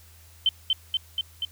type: tone with echo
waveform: sine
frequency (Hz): 3085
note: G7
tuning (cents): -28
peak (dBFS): -17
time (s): 0.46-0.49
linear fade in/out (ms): 2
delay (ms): 240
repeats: 4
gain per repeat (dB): -2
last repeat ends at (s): 1.45
effects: added 82 Hz sine -51 dBFS peak until 1.51 s + white hiss -55 dBFS RMS until 1.51 s